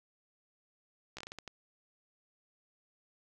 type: slowing click train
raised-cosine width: 0.2 ms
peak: -26 dBFS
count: 8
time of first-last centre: 1.17-1.477 s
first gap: 15 ms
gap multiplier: 1.35
effects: none